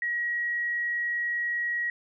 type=tone; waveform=sine; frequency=1905 Hz; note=A#6; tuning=37 cents sharp; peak=-26 dBFS; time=0.02-1.9 s; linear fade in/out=2 ms; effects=none